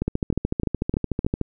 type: two click trains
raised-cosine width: 3 ms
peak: -10 / -9 dBFS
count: 5 / 19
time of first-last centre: 0.02-1.247 / 0.08-1.413 s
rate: 3.26 / 13.5 Hz
effects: none